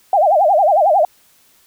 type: tone with vibrato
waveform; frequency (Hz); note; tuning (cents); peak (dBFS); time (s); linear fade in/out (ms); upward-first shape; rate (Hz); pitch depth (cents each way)
sine; 698.5; F5; 0; -9; 0.13-1.05; 2; sine; 11; 270
effects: white hiss -53 dBFS RMS until 1.66 s